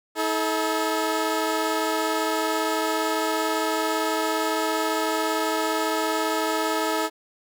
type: tone pair together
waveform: 15% pulse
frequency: 320 / 432.6 Hz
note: D#4 / A4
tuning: +49 / -29 cents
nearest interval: perfect fourth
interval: 522 cents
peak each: -19 dBFS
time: 0.15-7.1 s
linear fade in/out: 50 ms
effects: none